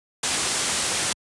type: low-pass noise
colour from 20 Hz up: white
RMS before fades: -25 dBFS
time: 0.23-1.13 s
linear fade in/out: 5 ms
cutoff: 10000 Hz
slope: 48 dB/octave
effects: high-pass 60 Hz 12 dB/octave + resampled to 24000 Hz